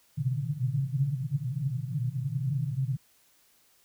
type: band-pass noise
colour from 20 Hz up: white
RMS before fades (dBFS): -30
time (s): 0.17-2.97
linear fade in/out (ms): 10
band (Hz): 120 to 150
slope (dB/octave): 96
effects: white hiss -64 dBFS RMS until 3.84 s